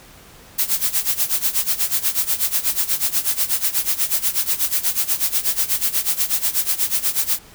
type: noise with tremolo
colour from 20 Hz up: blue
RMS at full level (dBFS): -17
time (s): 0.58-7.39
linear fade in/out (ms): 10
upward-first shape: sine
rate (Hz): 8.2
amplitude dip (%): 85
effects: pink hiss -45 dBFS RMS until 7.54 s